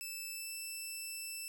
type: tone with pitch glide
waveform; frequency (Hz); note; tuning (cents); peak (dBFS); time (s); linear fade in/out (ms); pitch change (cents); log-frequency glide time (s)
10% pulse; 2637 to 2655; E7 to E7; 0 to +12; -33; 0.01-1.48; 0; +12; 0.3-0.56
effects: none